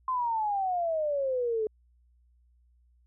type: exponential sweep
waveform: sine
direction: down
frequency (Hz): 1046.5 to 425.1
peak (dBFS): -26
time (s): 0.08-1.67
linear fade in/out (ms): 2
effects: added 60 Hz sine -61 dBFS peak until 3.06 s